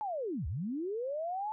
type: linear two-way sweep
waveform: sine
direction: down then up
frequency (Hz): 878 to 63 to 878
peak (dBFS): -33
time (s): 0.01-1.52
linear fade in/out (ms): 0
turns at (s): 0.47
effects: none